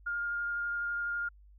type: tone with vibrato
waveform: sine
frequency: 1412 Hz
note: F6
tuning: 19 cents sharp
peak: -31 dBFS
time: 0.06-1.29 s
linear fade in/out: 10 ms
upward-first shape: triangle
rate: 12 Hz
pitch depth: 9 cents each way
effects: added 50 Hz sine -54 dBFS peak until 1.58 s